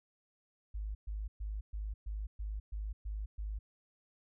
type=tone bursts; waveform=sine; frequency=51.91 Hz; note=G#1; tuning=in tune; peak=-36 dBFS; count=9; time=0.74-3.59 s; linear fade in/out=10 ms; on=210 ms; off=120 ms; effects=none